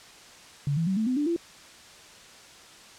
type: tone with pitch steps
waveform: sine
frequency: 142.6 / 164.75 / 190.35 / 219.9 / 254.1 / 293.6 / 339.2 Hz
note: C#3 / E3 / F#3 / A3 / B3 / D4 / E4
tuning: +49 / -1 / +49 / -1 / +49 / 0 / +50 cents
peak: -23 dBFS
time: 0.67-1.363 s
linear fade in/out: 2 ms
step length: 99 ms
effects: white hiss -49 dBFS RMS until 2.98 s + low-pass 7000 Hz 12 dB/octave